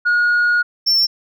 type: tone pair in turn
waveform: sine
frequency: 1442 / 5404 Hz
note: F#6 / E8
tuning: -45 / +42 cents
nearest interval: octave + major seventh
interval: 2287 cents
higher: second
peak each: -10 / -9 dBFS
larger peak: second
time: 0.05-0.63 / 0.86-1.07 s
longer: first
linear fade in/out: 20 ms
effects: tanh soft clip ceiling -11 dBFS